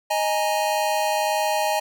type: chord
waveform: square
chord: D# suspended fourth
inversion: none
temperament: equal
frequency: 622.3 / 830.6 / 932.3 Hz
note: D#5 / G#5 / A#5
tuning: 0 / 0 / 0 cents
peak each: -25 / -24 / -29 dBFS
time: 0.1-1.8 s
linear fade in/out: 10 ms
effects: none